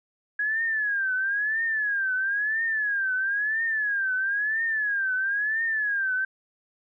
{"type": "tone with vibrato", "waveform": "sine", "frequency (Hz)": 1661.2, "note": "G#6", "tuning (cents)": 0, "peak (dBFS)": -23, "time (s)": [0.39, 6.25], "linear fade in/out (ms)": 5, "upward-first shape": "triangle", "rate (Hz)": 1, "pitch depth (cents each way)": 180, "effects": []}